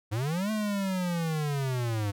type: linear two-way sweep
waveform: square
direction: up then down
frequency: 98.9 to 218.8 to 98.9 Hz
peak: -28 dBFS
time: 0.11-2.12 s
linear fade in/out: 20 ms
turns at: 0.51 s
effects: none